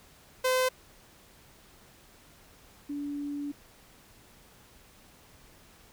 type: tone pair in turn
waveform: sawtooth / sine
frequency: 513 / 287.9 Hz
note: C5 / D4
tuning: -34 / -34 cents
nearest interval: minor seventh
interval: 1000 cents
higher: first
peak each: -20 / -32 dBFS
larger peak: first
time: 0.44-0.69 / 2.89-3.52 s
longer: second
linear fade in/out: 10 ms
effects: pink hiss -57 dBFS RMS until 5.92 s